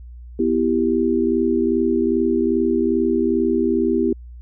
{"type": "chord", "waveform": "sine", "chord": "E minor", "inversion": "second", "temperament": "equal", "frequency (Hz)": [246.9, 329.6, 392], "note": ["B3", "E4", "G4"], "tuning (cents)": [0, 0, 0], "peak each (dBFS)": -20, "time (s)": [0.39, 4.13], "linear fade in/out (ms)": 5, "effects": ["added 60 Hz sine -35 dBFS peak until 4.41 s"]}